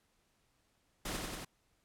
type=noise with echo; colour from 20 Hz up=pink; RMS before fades=-39 dBFS; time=1.05-1.17 s; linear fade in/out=5 ms; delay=93 ms; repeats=3; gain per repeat=-2 dB; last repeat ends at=1.449 s; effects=pink hiss -75 dBFS RMS until 1.84 s + low-pass 12000 Hz 12 dB/octave